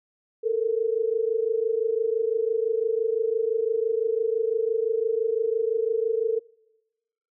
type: tone pair together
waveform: sine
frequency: 440.3 / 466.2 Hz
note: A4 / A#4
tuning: +1 / 0 cents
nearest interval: minor second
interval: 99 cents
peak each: -24 / -25 dBFS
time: 0.43-6.4 s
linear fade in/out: 20 ms
effects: noise-tail reverb RT60 1.0 s tail -25 dB re dry